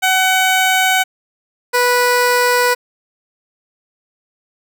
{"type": "tone pair in turn", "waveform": "15% pulse", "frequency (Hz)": [752, 491.2], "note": ["F#5", "B4"], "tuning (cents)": [28, -9], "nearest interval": "perfect fifth", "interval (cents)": 737, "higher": "first", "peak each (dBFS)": -5, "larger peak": "neither", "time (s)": [[0.02, 1.04], [1.73, 2.75]], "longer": "neither", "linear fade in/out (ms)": 20, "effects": []}